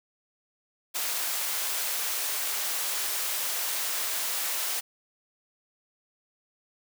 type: high-pass noise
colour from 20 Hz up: white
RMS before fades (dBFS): -30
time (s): 0.94-4.81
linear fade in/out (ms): 20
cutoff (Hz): 560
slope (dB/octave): 12
effects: none